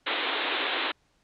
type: band-pass noise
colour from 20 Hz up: white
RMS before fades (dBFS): -29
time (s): 0.06-0.92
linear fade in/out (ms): 10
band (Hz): 260 to 3900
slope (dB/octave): 96
effects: pink hiss -68 dBFS RMS until 1.23 s + low-pass 7000 Hz 12 dB/octave